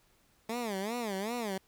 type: tone with vibrato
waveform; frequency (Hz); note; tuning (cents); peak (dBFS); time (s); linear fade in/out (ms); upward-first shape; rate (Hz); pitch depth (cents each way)
15% pulse; 215.6; A3; -35; -27; 0.49-1.58; 5; sine; 2.6; 220
effects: pink hiss -68 dBFS RMS until 1.67 s